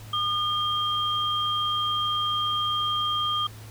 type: tone pair together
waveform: sine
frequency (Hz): 1216 / 3200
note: D#6 / G7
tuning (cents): -40 / +35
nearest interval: octave + perfect fourth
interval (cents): 1675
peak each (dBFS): -26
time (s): 0.13-3.47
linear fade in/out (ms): 5
effects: added 108 Hz sine -41 dBFS peak until 3.7 s + pink hiss -48 dBFS RMS until 3.7 s